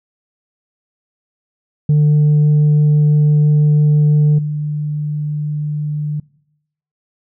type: tone with level steps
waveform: sine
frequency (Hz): 149.5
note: D3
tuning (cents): +31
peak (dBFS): -6 / -17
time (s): 1.89-6.2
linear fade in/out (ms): 5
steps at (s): 4.38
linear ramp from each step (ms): 10
effects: noise-tail reverb RT60 0.8 s tail -23 dB re dry + tanh soft clip ceiling -7 dBFS